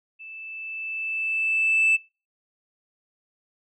sine tone with level ramp, 2637 Hz, E7, in tune, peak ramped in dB -39 to -14 dBFS, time 0.19-1.97 s, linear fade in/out 20 ms, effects noise-tail reverb RT60 0.3 s tail -22 dB re dry + tanh soft clip ceiling -14 dBFS

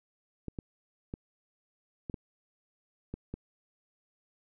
clicks, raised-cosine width 3 ms, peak -24 dBFS, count 7, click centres 0.483 / 0.588 / 1.139 / 2.098 / 2.142 / 3.14 / 3.34 s, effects none

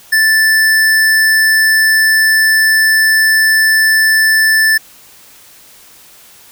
square tone, 1760 Hz, A6, in tune, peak -8 dBFS, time 0.12-4.78 s, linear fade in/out 10 ms, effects white hiss -41 dBFS RMS until 6.51 s

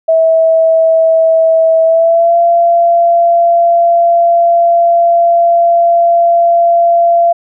sine tone with pitch glide, 650 to 683.9 Hz, E5 to F5, -24 to -36 cents, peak -5 dBFS, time 0.08-7.33 s, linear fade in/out 10 ms, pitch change +88 cents, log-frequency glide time 1.84-2.37 s, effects none

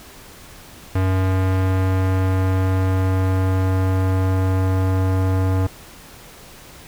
square tone with low-pass filter sweep, 94.1 Hz, F#2, 30 cents sharp, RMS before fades -18 dBFS, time 0.95-5.67 s, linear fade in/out 5 ms, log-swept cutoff 2000 to 1200 Hz, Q 0.82, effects pink hiss -42 dBFS RMS until 6.87 s

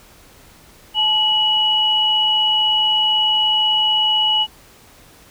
sine tone pair together, 864.5 / 2929 Hz, A5 / F#7, -31 / -18 cents, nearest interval octave + major sixth, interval 2113 cents, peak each -22 / -14 dBFS, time 0.94-4.47 s, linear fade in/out 50 ms, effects pink hiss -47 dBFS RMS until 5.3 s

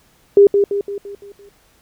sine tone with echo, 402.4 Hz, G4, 45 cents sharp, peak -4 dBFS, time 0.37-0.47 s, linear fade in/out 2 ms, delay 170 ms, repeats 6, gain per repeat -6 dB, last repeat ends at 1.49 s, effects pink hiss -55 dBFS RMS until 1.81 s

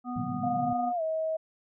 harmonic tone, 246.9 Hz, B3, in tune, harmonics 1 / 3 / 5, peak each -33 / -38 / -40 dBFS, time 0.04-0.93 s, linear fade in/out 50 ms
pink band-pass noise, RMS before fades -36 dBFS, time 0.16-0.73 s, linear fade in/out 2 ms, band 110 to 250 Hz, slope 96 dB/octave
sine tone with pitch glide, 716 to 637.9 Hz, F5 to D#5, +43 to +43 cents, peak -27 dBFS, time 0.43-1.37 s, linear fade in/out 10 ms, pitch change -200 cents, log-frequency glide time 0.95-1.02 s
effects none

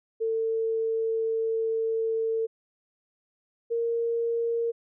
sine tone pair in turn, 448.9 / 464.5 Hz, A4 / A#4, +35 / -6 cents, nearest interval minor second, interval 59 cents, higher second, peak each -24 dBFS, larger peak neither, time 0.2-2.47 / 3.7-4.72 s, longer first, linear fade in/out 20 ms, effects none

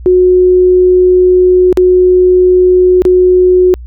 sine tone with dropouts, 365 Hz, F#4, 24 cents flat, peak -3 dBFS, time 0.06-3.74 s, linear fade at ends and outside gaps 0 ms, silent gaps 1.727-1.773 / 3.02-3.052 s, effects added 60 Hz sine -24 dBFS peak until 3.86 s

